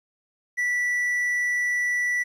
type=tone; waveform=triangle; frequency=1961 Hz; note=B6; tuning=13 cents flat; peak=-20 dBFS; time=0.57-2.24 s; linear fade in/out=20 ms; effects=resampled to 32000 Hz + 10-bit